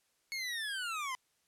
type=linear sweep; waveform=25% pulse; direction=down; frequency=2200 to 998 Hz; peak=-32 dBFS; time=0.32-1.15 s; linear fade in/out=0 ms; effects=white hiss -75 dBFS RMS until 1.47 s + low-pass 11000 Hz 12 dB/octave